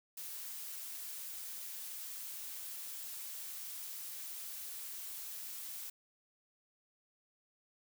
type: noise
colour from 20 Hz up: blue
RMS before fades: -45 dBFS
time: 0.17-5.9 s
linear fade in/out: 5 ms
effects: none